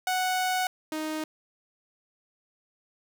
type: tone pair in turn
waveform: sawtooth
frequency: 740 / 311.1 Hz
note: F#5 / D#4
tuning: 0 / 0 cents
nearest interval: octave + minor third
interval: 1500 cents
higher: first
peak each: -21 / -26 dBFS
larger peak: first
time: 0.07-0.67 / 0.92-1.24 s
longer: first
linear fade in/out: 2 ms
effects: none